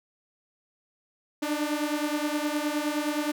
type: beating tone pair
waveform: sawtooth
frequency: 293.7 / 303.3 Hz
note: D4 / D#4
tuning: 0 / -44 cents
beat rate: 9.6 Hz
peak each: -25 / -26 dBFS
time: 1.42-3.32 s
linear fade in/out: 10 ms
effects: none